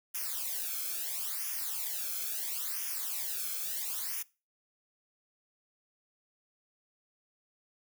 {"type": "noise with flanger", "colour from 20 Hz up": "blue", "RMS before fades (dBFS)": -36, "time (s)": [0.14, 4.23], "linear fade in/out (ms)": 10, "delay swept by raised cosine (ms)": [0.24, 1.07], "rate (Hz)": 0.74, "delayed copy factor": -1, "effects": ["noise-tail reverb RT60 0.3 s tail -21 dB re dry"]}